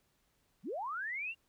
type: linear sweep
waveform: sine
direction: up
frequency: 142.8 to 2831 Hz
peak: -36 dBFS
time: 0.63-1.35 s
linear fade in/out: 50 ms
effects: pink hiss -75 dBFS RMS until 1.48 s